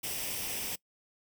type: noise with comb filter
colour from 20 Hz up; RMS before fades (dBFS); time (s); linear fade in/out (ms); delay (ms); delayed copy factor
white; -36; 0.03-0.76; 10; 0.36; +0.55
effects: noise-tail reverb RT60 0.1 s tail -23 dB re dry